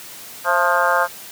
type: harmonic tone with a mistuned harmonic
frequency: 176.5 Hz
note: F3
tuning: 19 cents sharp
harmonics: 3 / 4 / 5 / 6 / 7 / 8 / 9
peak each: -22 / -22 / -22 / -22 / -22 / -22 / -22 dBFS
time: 0.44-1.08 s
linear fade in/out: 50 ms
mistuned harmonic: 4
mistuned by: -62 cents
effects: white hiss -37 dBFS RMS until 1.31 s + high-pass 100 Hz 12 dB/octave